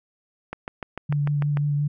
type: click train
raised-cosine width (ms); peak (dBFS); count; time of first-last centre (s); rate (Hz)
0.5; -16; 8; 0.53-1.572; 6.72
type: tone with vibrato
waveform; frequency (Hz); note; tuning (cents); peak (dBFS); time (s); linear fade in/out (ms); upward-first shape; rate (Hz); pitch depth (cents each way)
sine; 145.5; D3; -16; -20; 1.09-1.88; 10; triangle; 5.7; 20
effects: none